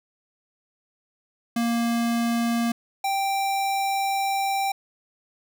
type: tone pair in turn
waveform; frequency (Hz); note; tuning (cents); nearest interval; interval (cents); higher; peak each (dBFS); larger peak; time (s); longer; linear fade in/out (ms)
square; 233.7 / 784.3; A#3 / G5; +5 / +1; octave + major sixth; 2096; second; -22 / -23; first; 1.56-2.72 / 3.04-4.72; second; 5
effects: none